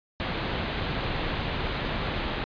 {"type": "low-pass noise", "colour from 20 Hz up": "pink", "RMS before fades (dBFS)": -30, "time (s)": [0.2, 2.44], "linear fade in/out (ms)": 0, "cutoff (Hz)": 4100, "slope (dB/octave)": 48, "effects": ["resampled to 11025 Hz"]}